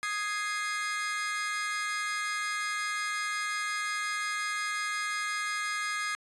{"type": "chord", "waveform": "40% pulse", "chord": "Ab major", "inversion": "second", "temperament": "equal", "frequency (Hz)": [1244.5, 1661.2, 2093], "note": ["Eb6", "Ab6", "C7"], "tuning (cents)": [0, 0, 0], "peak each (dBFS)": -34, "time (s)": [0.03, 6.15], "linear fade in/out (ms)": 0, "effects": ["resampled to 24000 Hz"]}